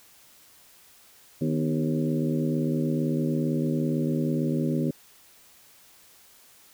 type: harmonic tone with a mistuned harmonic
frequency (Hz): 77.78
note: D#2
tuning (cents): 0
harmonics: 2 / 3 / 4 / 5 / 6 / 7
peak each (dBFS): -27 / -27 / -31 / -33 / -40 / -37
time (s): 1.41-4.91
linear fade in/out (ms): 5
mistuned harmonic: 3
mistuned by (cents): +82
effects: white hiss -55 dBFS RMS until 6.73 s